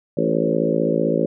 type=harmonic tone with a mistuned harmonic; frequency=55.6 Hz; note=A1; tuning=19 cents sharp; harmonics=3 / 4 / 5 / 6 / 7 / 8 / 9 / 10; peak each=-25 / -25 / -25 / -25 / -25 / -25 / -25 / -25 dBFS; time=0.17-1.26 s; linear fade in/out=5 ms; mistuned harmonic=9; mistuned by=+17 cents; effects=none